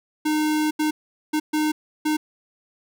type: tone bursts at uneven times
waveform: square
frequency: 306.2 Hz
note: D#4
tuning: 28 cents flat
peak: -20 dBFS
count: 5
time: 0.25-0.71 / 0.79-0.91 / 1.33-1.4 / 1.53-1.72 / 2.05-2.17 s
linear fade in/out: 10 ms
effects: none